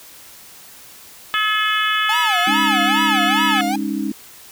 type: harmonic tone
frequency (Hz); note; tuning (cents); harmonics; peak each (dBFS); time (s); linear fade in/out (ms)
427.9; A4; -48; 3 / 4 / 5 / 6 / 7 / 8; -20 / -21 / -27 / -26 / -24 / -26; 1.34-3.61; 0
type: tone with vibrato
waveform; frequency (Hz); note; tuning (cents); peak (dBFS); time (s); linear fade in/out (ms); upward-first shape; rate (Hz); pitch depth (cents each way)
45% pulse; 830.6; G#5; 0; -20; 2.09-3.76; 5; sine; 2.4; 290
type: chord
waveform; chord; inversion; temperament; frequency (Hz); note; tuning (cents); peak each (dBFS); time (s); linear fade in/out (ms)
sine; Ab suspended fourth; none; equal; 207.7 / 277.2 / 311.1; Ab3 / Db4 / Eb4; 0 / 0 / 0; -24; 2.47-4.12; 5
effects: white hiss -42 dBFS RMS until 4.51 s